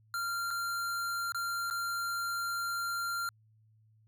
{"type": "tone with dropouts", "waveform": "square", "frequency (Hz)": 1385, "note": "F6", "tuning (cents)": -15, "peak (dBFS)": -33, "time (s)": [0.14, 3.29], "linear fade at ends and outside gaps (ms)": 1, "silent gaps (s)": [[0.506, 0.51], [1.321, 1.346], [1.701, 1.709]], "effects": ["added 109 Hz sine -62 dBFS peak until 4.07 s"]}